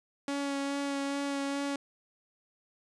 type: tone with vibrato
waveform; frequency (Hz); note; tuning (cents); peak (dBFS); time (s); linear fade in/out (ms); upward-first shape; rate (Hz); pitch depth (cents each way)
sawtooth; 279.8; C#4; +16; -27; 0.28-1.76; 2; sine; 2.4; 14
effects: resampled to 22050 Hz